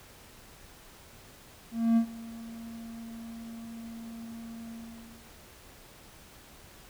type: tone with ADSR envelope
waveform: triangle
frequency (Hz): 229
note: A#3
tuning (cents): -31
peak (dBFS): -17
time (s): 1.71-5.32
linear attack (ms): 260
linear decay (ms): 85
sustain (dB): -21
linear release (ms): 620
effects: pink hiss -53 dBFS RMS until 6.89 s